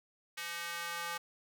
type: tone with high-pass filter sweep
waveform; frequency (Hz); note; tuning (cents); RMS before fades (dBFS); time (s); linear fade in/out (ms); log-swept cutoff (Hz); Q
square; 170.8; F3; -38; -40; 0.37-1.18; 10; 1900 to 1100; 1.3
effects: none